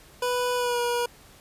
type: tone with pitch glide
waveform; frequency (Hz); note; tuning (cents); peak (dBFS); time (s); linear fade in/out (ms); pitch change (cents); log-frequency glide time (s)
25% pulse; 493.9 to 480.4; B4 to B4; 0 to -48; -20; 0.22-1.06; 5; -48; 0.56-0.79
effects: pink hiss -52 dBFS RMS until 1.4 s + resampled to 32000 Hz